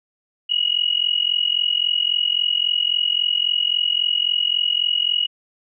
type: tone with amplitude modulation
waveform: sine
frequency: 2901 Hz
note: F#7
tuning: 35 cents flat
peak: -13 dBFS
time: 0.49-5.27 s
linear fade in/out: 20 ms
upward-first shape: sine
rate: 43.7 Hz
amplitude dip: 90%
effects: none